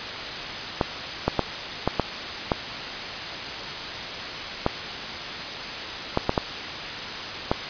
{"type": "clicks", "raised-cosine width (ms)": 1, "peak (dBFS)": -5, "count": 11, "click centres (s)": [0.812, 1.28, 1.393, 1.876, 1.997, 2.518, 4.664, 6.174, 6.294, 6.378, 7.515], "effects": ["white hiss -31 dBFS RMS until 7.69 s", "resampled to 11025 Hz"]}